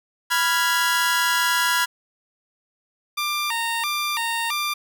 sawtooth chord, F diminished, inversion second, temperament equal, 987.8 / 1396.9 / 1661.2 Hz, Cb6 / F6 / Ab6, 0 / 0 / 0 cents, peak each -19 / -20 / -19 dBFS, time 0.3-1.86 s, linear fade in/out 20 ms
15% pulse tone with vibrato, 1046.5 Hz, C6, in tune, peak -16 dBFS, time 3.17-4.74 s, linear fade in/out 10 ms, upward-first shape square, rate 1.5 Hz, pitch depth 220 cents each way
effects none

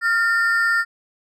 triangle ring-modulated tone, 1603 Hz, G6, 38 cents sharp, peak -11 dBFS, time 0.01-0.85 s, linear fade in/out 50 ms, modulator 206 Hz, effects none

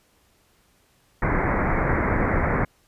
pink low-pass noise, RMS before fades -22 dBFS, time 1.22-2.65 s, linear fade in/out 5 ms, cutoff 2200 Hz, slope 96 dB/octave, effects pink hiss -62 dBFS RMS until 2.87 s + resampled to 32000 Hz

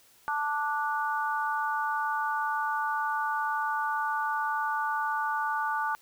sine chord, D major, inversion second, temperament just, 881 / 1174.7 / 1468.3 Hz, A5 / D6 / F#6, +2 / 0 / -14 cents, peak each -30 / -32 / -32 dBFS, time 0.28-5.95 s, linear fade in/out 0 ms, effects white hiss -60 dBFS RMS until 6.01 s

